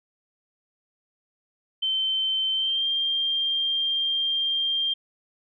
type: tone with pitch glide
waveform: sine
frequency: 3093 to 3189 Hz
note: G7 to G7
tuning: -24 to +29 cents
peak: -22 dBFS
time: 1.82-4.94 s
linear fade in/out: 10 ms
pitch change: +53 cents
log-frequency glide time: 2.53-2.86 s
effects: none